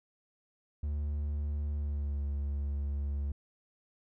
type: tone with pitch glide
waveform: triangle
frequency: 73.42 to 71 Hz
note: D2 to C#2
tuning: 0 to +42 cents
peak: -29 dBFS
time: 0.83-3.32 s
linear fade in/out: 5 ms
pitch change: -58 cents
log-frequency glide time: 1.74-2.21 s
effects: none